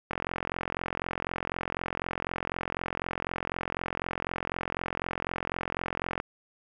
click train, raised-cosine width 0.5 ms, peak -15 dBFS, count 269, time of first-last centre 0.11-6.201 s, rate 44 Hz, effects none

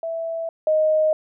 sine tone pair in turn, 659.3 / 622.3 Hz, E5 / D#5, 0 / 0 cents, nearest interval minor second, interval 100 cents, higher first, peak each -24 / -15 dBFS, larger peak second, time 0.03-0.49 / 0.67-1.13 s, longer neither, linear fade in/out 2 ms, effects none

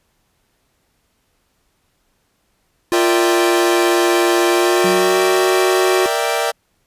square tone with pitch glide, 349.2 to 370 Hz, F4 to F#4, 0 to 0 cents, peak -15 dBFS, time 2.92-6.06 s, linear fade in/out 0 ms, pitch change +100 cents, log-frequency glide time 4.48-5.17 s
sawtooth chord, E half-diminished seventh, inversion second, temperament equal, 466.2 / 587.3 / 659.3 / 784 Hz, Bb4 / D5 / E5 / G5, 0 / 0 / 0 / 0 cents, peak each -18 dBFS, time 2.92-6.52 s, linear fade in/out 20 ms
sine tone with exponential decay, 185 Hz, F#3, in tune, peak -19 dBFS, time 4.84-5.72 s, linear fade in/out 5 ms, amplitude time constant 190 ms
effects pink hiss -64 dBFS RMS until 6.86 s + resampled to 32000 Hz

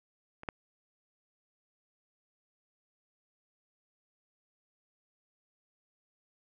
clicks, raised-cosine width 0.5 ms, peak -30 / -18 dBFS, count 2, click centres 0.434 / 0.488 s, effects none

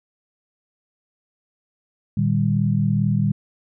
sine tone cluster, 115.1 / 152.9 / 197.6 Hz, A#2 / D#3 / G3, -22 / -30 / +14 cents, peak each -21 dBFS, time 2.17-3.32 s, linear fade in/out 5 ms, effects none

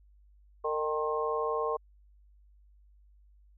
harmonic tone with a mistuned harmonic, 152.6 Hz, D#3, 33 cents flat, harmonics 3 / 4 / 5 / 6 / 7, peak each -31 / -36 / -39 / -42 / -33 dBFS, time 0.64-1.77 s, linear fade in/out 10 ms, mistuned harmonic 5, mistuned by +42 cents, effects added 50 Hz sine -57 dBFS peak until 3.57 s

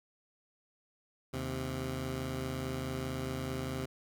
15% pulse tone pair together, 77.78 / 130.81 Hz, D#2 / C3, 0 / 0 cents, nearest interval major sixth, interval 900 cents, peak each -34 / -30 dBFS, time 1.33-3.86 s, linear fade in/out 10 ms, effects none

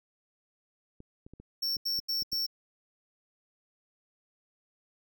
clicks, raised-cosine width 3 ms, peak -35 dBFS, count 8, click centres 1.004 / 1.265 / 1.336 / 1.4 / 1.767 / 1.989 / 2.223 / 2.33 s
square tone bursts, 5450 Hz, F8, 43 cents flat, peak -29 dBFS, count 4, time 1.62-2.466 s, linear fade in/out 10 ms, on 150 ms, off 82 ms
effects none

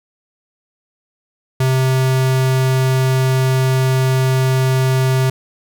square tone, 130.81 Hz, C3, in tune, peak -13 dBFS, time 1.6-5.3 s, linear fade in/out 5 ms, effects 9-bit

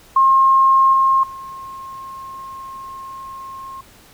sine tone with level steps, 1070 Hz, C6, 38 cents sharp, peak -9 / -11 / -30 dBFS, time 0.16-3.81 s, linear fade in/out 5 ms, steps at 0.93 / 1.23 s, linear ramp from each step 5 ms, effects pink hiss -47 dBFS RMS until 4.13 s

